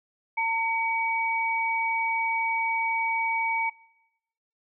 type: tone pair together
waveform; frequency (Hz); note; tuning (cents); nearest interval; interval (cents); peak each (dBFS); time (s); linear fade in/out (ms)
sine; 906 / 2265; A#5 / C#7; -50 / +37; octave + major third; 1587; -26; 0.37-3.7; 10
effects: noise-tail reverb RT60 1.0 s tail -25 dB re dry